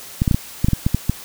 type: clicks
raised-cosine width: 5 ms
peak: -3 dBFS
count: 10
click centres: 0.219 / 0.278 / 0.312 / 0.345 / 0.645 / 0.685 / 0.733 / 0.865 / 0.946 / 1.096 s
effects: white hiss -37 dBFS RMS until 1.24 s